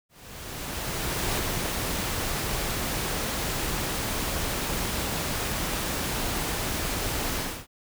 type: noise with ADSR envelope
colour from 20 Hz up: pink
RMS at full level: -27 dBFS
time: 0.09-7.67 s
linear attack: 1300 ms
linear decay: 7 ms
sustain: -2 dB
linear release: 270 ms
effects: none